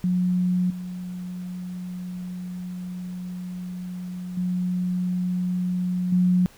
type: tone with level steps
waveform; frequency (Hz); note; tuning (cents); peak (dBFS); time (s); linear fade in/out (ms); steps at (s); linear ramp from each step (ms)
sine; 180.7; F#3; -41; -19 / -30 / -22 / -16; 0.04-6.46; 0; 0.7 / 4.37 / 6.12; 5
effects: pink hiss -52 dBFS RMS until 6.57 s